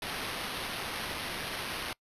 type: noise with sample-and-hold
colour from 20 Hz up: white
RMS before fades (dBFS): -37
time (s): 0.02-1.93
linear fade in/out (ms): 2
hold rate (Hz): 7350
effects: noise-tail reverb RT60 0.1 s tail -25 dB re dry + resampled to 32000 Hz